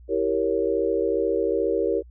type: chord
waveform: sine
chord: E diminished seventh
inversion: none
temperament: equal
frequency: 329.6 / 392 / 466.2 / 554.4 Hz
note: E4 / G4 / Bb4 / Db5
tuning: 0 / 0 / 0 / 0 cents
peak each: -28 / -25 / -24 / -28 dBFS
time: 0.08-2.03 s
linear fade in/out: 50 ms
effects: added 60 Hz sine -44 dBFS peak until 2.1 s